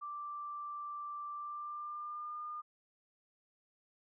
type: tone with pitch glide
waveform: sine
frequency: 1174.7 to 1211.9 Hz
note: D6 to D#6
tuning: 0 to -46 cents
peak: -40 dBFS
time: 0.01-2.62 s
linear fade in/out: 20 ms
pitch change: +54 cents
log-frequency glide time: 1.33-2.42 s
effects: none